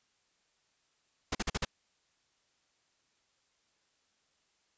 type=noise bursts; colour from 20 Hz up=pink; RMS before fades=-32 dBFS; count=5; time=1.32-1.65 s; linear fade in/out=5 ms; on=30 ms; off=45 ms; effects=white hiss -74 dBFS RMS until 4.77 s + resampled to 16000 Hz